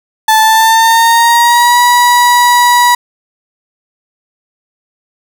35% pulse tone with pitch glide, 875 to 970.9 Hz, A5 to B5, -10 to -30 cents, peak -3 dBFS, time 0.28-2.95 s, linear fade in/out 5 ms, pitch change +180 cents, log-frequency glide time 0.39-1.79 s, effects none

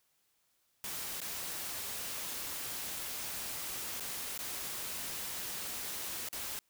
white noise with dropouts, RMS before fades -40 dBFS, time 0.84-6.59 s, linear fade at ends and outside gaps 0 ms, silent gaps 1.203-1.216 / 3.998-4.006 / 4.377-4.39 / 6.287-6.329 s, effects white hiss -75 dBFS RMS until 6.69 s

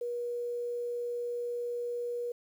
sine tone with quantisation, 480.7 Hz, B4, 47 cents flat, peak -32 dBFS, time 0.01-2.32 s, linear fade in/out 5 ms, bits 10, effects none

